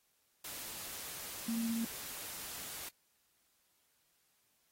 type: tone in noise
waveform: sine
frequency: 228.9 Hz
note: A#3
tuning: 31 cents flat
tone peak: -33 dBFS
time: 1.48-1.85 s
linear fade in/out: 5 ms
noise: white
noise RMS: -45 dBFS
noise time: 0.44-2.89 s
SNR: +9 dB
effects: white hiss -75 dBFS RMS until 4.71 s + AAC 48 kbps